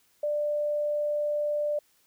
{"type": "tone", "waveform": "sine", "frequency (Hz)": 592, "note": "D5", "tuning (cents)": 14, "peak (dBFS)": -25, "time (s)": [0.23, 1.79], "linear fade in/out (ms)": 5, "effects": ["white hiss -66 dBFS RMS until 2.06 s"]}